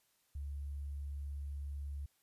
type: tone with sample-and-hold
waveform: sine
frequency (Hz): 71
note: C#2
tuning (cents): +42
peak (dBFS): -39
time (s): 0.35-2.06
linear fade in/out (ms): 5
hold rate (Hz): 11025
effects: white hiss -75 dBFS RMS until 2.22 s + resampled to 32000 Hz